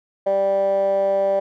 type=tone with band-pass filter; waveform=15% pulse; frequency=196 Hz; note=G3; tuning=in tune; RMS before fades=-19 dBFS; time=0.26-1.4 s; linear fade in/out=10 ms; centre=620 Hz; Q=6.4; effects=none